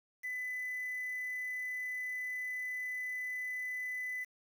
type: tone with quantisation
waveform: sine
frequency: 2003 Hz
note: B6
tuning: 24 cents sharp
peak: -36 dBFS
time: 0.23-4.25 s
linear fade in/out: 20 ms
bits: 9
effects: none